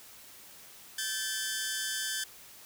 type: tone pair together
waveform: 10% pulse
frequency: 1551.9 / 1742 Hz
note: G6 / A6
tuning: -18 / -18 cents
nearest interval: major second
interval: 200 cents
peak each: -26 dBFS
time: 0.98-2.24 s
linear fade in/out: 5 ms
effects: white hiss -52 dBFS RMS until 2.65 s